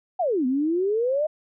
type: exponential two-way sweep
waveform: sine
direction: down then up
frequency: 784 to 246.9 to 631 Hz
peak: -20 dBFS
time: 0.19-1.27 s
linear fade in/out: 10 ms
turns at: 0.46 s
effects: none